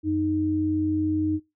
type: tone pair together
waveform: sine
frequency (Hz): 92.2 / 309.7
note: F#2 / D#4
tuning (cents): -6 / -8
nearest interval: octave + major sixth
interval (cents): 2098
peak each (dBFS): -30 / -22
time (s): 0.03-1.4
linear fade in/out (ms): 50
effects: noise-tail reverb RT60 0.2 s tail -19 dB re dry